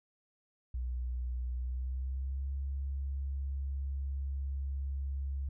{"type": "tone with pitch glide", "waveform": "sine", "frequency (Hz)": [61.74, 68.5], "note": ["B1", "C#2"], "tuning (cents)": [0, -20], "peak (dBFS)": -33, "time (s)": [0.74, 5.49], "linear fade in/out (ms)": 5, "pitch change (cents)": 180, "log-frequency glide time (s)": [1.54, 2.51], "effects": []}